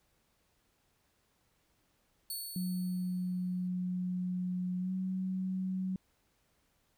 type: tone with exponential decay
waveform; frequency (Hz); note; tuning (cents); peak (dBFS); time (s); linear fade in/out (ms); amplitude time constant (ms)
5% pulse; 4435; C#8; 0; -29; 2.3-3.68; 2; 300
type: tone with pitch glide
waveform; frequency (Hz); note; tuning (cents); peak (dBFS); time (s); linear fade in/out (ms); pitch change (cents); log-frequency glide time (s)
sine; 181.4 to 187.15; F#3 to F#3; -34 to +20; -32; 2.56-5.96; 2; +54; 4.79-4.92
effects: pink hiss -74 dBFS RMS until 6.97 s